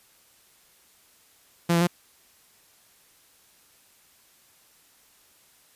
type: tone with pitch steps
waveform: sawtooth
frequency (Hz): 171 / 169.1 / 175.2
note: F3 / E3 / F3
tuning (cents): -36 / +44 / +6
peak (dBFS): -15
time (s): 1.69-1.873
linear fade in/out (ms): 10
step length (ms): 61
effects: white hiss -59 dBFS RMS until 5.75 s + resampled to 32000 Hz